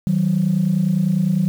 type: tone pair together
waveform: sine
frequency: 158.34 / 188.3 Hz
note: D#3 / F#3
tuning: +31 / +31 cents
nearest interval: minor third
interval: 300 cents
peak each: -18 / -16 dBFS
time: 0.07-1.48 s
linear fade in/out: 0 ms
effects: tanh soft clip ceiling -9 dBFS + 7-bit